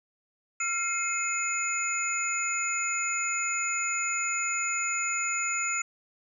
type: tone cluster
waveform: sine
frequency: 1366 / 2133 / 2540 / 6930 Hz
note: F6 / C7 / D#7 / A8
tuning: -39 / +33 / +35 / -27 cents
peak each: -33 / -33 / -34 / -30 dBFS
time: 0.6-5.82 s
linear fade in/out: 5 ms
effects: none